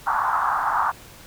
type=band-pass noise; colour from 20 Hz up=pink; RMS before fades=-22 dBFS; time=0.06-0.92 s; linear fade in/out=20 ms; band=820 to 1400 Hz; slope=48 dB/octave; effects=pink hiss -45 dBFS RMS until 1.26 s